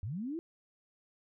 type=linear sweep; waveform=sine; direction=up; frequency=83.6 to 347.1 Hz; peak=-35 dBFS; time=0.03-0.39 s; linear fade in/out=0 ms; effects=none